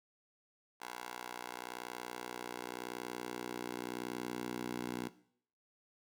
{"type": "tone with high-pass filter sweep", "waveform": "10% pulse", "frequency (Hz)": 60.9, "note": "B1", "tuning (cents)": -24, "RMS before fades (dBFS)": -43, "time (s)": [0.8, 5.09], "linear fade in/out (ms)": 20, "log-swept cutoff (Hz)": [770, 240], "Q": 1.2, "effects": ["noise-tail reverb RT60 0.6 s tail -17 dB re dry"]}